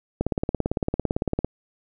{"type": "click train", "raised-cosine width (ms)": 2, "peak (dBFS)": -9, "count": 23, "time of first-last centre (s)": [0.21, 1.446], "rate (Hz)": 17.8, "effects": []}